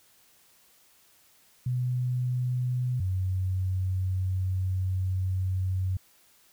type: tone pair in turn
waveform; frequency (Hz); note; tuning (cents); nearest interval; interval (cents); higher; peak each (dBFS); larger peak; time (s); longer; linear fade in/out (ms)
sine; 125 / 93.33; B2 / F#2; +21 / +15; perfect fourth; 506; first; -25; neither; 1.66-3 / 3-5.97; second; 5
effects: white hiss -61 dBFS RMS until 6.52 s